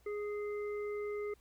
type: harmonic tone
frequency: 415.3 Hz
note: G#4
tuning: in tune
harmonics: 1 / 3 / 5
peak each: -36 / -50 / -50 dBFS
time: 0.06-1.34 s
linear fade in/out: 5 ms
effects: added 60 Hz sine -65 dBFS peak until 1.4 s + pink hiss -70 dBFS RMS until 1.4 s